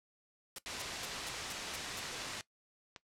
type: noise bursts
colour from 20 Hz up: white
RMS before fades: -42 dBFS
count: 7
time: 0.56-1.995 s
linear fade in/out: 2 ms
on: 25 ms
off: 210 ms
type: low-pass noise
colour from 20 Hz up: white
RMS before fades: -43 dBFS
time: 0.66-2.41 s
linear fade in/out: 0 ms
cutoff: 5500 Hz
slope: 12 dB/octave
type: clicks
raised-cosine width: 0.2 ms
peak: -29 dBFS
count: 3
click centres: 1.44 / 2.218 / 2.962 s
effects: noise-tail reverb RT60 0.1 s tail -18 dB re dry + low-pass 11000 Hz 12 dB/octave